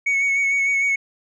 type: tone with vibrato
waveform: sine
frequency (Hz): 2221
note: C#7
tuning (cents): +3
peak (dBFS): -14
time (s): 0.06-0.96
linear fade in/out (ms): 10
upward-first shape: sine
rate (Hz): 6.6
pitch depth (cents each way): 22
effects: tanh soft clip ceiling -16 dBFS